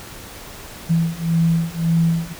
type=beating tone pair; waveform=sine; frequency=164.81 / 166.61 Hz; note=E3 / E3; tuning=0 / +19 cents; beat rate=1.8 Hz; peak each=-19 / -18 dBFS; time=0.89-2.34 s; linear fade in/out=20 ms; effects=pink hiss -37 dBFS RMS until 2.39 s